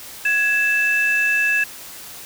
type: tone pair together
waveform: sine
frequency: 1670.9 / 2637 Hz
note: G#6 / E7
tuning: +10 / 0 cents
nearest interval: minor sixth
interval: 790 cents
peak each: -17 dBFS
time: 0.25-1.64 s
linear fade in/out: 5 ms
effects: tanh soft clip ceiling -10 dBFS + white hiss -37 dBFS RMS until 2.25 s